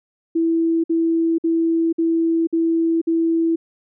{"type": "tone bursts", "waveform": "sine", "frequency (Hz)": 329.6, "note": "E4", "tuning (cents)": 0, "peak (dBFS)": -15, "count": 6, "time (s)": [0.35, 3.56], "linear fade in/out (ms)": 10, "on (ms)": 490, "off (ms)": 54, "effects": []}